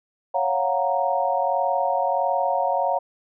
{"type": "chord", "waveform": "sine", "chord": "Gb major seventh", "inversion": "second", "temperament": "equal", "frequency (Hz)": [554.4, 698.5, 740, 932.3], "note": ["Db5", "F5", "Gb5", "Bb5"], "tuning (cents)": [0, 0, 0, 0], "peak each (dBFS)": -25, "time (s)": [0.34, 2.99], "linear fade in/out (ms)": 10, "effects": []}